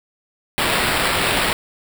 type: noise with sample-and-hold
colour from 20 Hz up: white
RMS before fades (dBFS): -19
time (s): 0.58-1.53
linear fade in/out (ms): 0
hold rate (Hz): 6300
effects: none